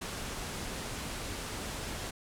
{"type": "low-pass noise", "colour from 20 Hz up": "pink", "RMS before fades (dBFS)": -39, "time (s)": [0.01, 2.11], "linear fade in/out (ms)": 10, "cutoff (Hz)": 11000, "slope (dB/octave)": 24, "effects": []}